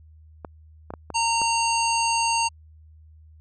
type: clicks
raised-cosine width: 1 ms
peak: -19 dBFS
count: 5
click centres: 0.448 / 0.905 / 0.938 / 1.103 / 1.417 s
type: harmonic tone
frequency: 920 Hz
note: A#5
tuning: 23 cents flat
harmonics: 1 / 3 / 5 / 7 / 9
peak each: -22 / -27 / -29 / -30 / -32 dBFS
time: 1.14-2.49 s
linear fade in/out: 20 ms
effects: added 78 Hz sine -47 dBFS peak until 3.4 s